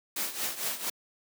white noise with tremolo, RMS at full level -30 dBFS, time 0.16-0.9 s, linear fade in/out 5 ms, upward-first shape triangle, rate 4.4 Hz, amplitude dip 80%, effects high-pass 200 Hz 12 dB/octave

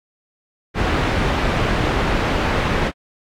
pink low-pass noise, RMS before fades -19 dBFS, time 0.74-2.92 s, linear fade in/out 50 ms, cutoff 2400 Hz, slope 12 dB/octave, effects AAC 64 kbps

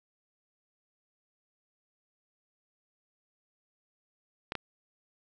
clicks, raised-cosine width 0.3 ms, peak -17 dBFS, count 2, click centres 4.521 / 4.553 s, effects none

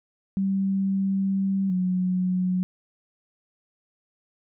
sine tone pair in turn, 194 / 183.11 Hz, G3 / F#3, -18 / -18 cents, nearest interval minor second, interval 100 cents, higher first, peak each -21 dBFS, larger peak neither, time 0.37-1.7 / 1.7-2.63 s, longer first, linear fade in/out 0 ms, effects none

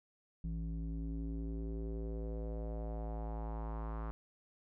square tone with low-pass filter sweep, 55.3 Hz, A1, 9 cents sharp, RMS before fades -40 dBFS, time 0.44-4.11 s, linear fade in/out 0 ms, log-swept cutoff 190 to 1200 Hz, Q 2.9, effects none

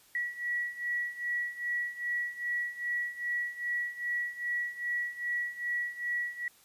sine beating tone pair, 1931 / 1933.5 Hz, B6 / B6, -39 / -37 cents, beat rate 2.5 Hz, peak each -36 / -33 dBFS, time 0.15-6.48 s, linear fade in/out 2 ms, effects white hiss -61 dBFS RMS until 6.64 s + resampled to 32000 Hz

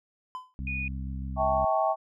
triangle tone with exponential decay, 1015 Hz, B5, 47 cents sharp, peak -29 dBFS, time 0.35-0.54 s, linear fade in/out 0 ms, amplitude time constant 41 ms
harmonic tone, 66.5 Hz, C2, 29 cents sharp, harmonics 1 / 2 / 3 / 4, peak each -33 / -39 / -40 / -46 dBFS, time 0.59-1.65 s, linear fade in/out 0 ms
sine tone, 2466 Hz, D#7, 16 cents flat, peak -31 dBFS, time 0.67-0.88 s, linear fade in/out 2 ms
sine chord, A dominant seventh, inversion second, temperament equal with one note detuned, 644.9 / 784 / 880 / 1108.7 Hz, E5 / G5 / A5 / C#6, -38 / 0 / 0 / 0 cents, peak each -26 / -27 / -31 / -30 dBFS, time 1.36-1.96 s, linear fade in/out 50 ms
effects none

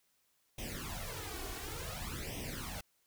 pink noise with flanger, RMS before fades -42 dBFS, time 0.58-2.81 s, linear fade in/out 5 ms, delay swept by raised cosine 0.34 to 2.74 ms, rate 0.56 Hz, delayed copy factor +0.8, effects white hiss -75 dBFS RMS until 3.06 s

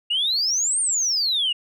sine exponential two-way sweep, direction up then down, 2794 to 9020 to 2794 Hz, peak -18 dBFS, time 0.1-1.53 s, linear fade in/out 10 ms, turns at 0.8 s, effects tanh soft clip ceiling -15 dBFS

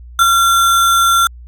sine tone with sample-and-hold, 1371 Hz, F6, 32 cents flat, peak -8 dBFS, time 0.19-1.27 s, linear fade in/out 2 ms, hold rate 4900 Hz, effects added 60 Hz sine -32 dBFS peak until 1.47 s + AAC 64 kbps

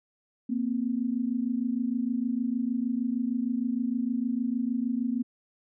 sine tone pair together, 233.1 / 259.6 Hz, A#3 / C4, 0 / -13 cents, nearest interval major second, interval 187 cents, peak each -28 / -29 dBFS, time 0.49-5.23 s, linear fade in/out 10 ms, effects none

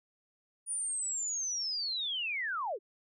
sine linear sweep, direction down, 9640 to 340.6 Hz, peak -32 dBFS, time 0.66-2.79 s, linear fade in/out 50 ms, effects none

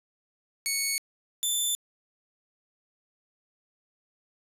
10% pulse tone pair in turn, 2217 / 3533 Hz, C#7 / A7, 0 / +6 cents, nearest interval minor sixth, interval 806 cents, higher second, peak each -17 dBFS, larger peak neither, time 0.66-0.98 / 1.43-1.75 s, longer neither, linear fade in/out 0 ms, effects resampled to 32000 Hz + 9-bit

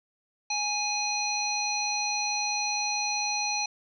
harmonic tone with a mistuned harmonic, 830.6 Hz, G#5, in tune, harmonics 1 / 3 / 5 / 7, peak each -32 / -32 / -32 / -32 dBFS, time 0.5-3.66 s, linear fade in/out 5 ms, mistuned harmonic 7, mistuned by +26 cents, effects none

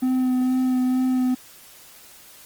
triangle tone with vibrato, 255.3 Hz, C4, 42 cents flat, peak -16 dBFS, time 0.02-1.35 s, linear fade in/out 10 ms, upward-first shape sine, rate 2.2 Hz, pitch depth 14 cents each way, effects white hiss -47 dBFS RMS until 2.45 s + Opus 24 kbps

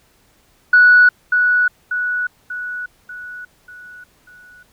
sine tone with echo, 1472 Hz, F#6, 9 cents flat, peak -5 dBFS, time 0.73-1.09 s, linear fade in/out 5 ms, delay 590 ms, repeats 6, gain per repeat -6 dB, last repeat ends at 4.63 s, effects tanh soft clip ceiling -1 dBFS + pink hiss -56 dBFS RMS until 4.72 s

